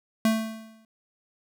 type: tone with exponential decay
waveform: square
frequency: 221.5 Hz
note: A3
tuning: 12 cents sharp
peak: -18 dBFS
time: 0.25-0.85 s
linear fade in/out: 2 ms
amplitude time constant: 130 ms
effects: none